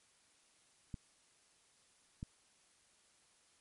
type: clicks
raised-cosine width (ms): 5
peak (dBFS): -30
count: 2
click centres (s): 0.942 / 2.229
effects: white hiss -70 dBFS RMS until 3.6 s + MP3 48 kbps